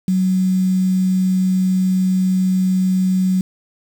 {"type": "tone with quantisation", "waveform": "sine", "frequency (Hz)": 186.5, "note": "F#3", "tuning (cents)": 14, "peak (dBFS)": -13, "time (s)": [0.08, 3.41], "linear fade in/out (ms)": 2, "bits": 6, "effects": []}